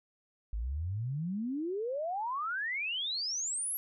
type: exponential sweep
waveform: sine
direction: up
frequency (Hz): 50.4 to 11790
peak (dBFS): -32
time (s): 0.53-3.77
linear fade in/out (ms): 0
effects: none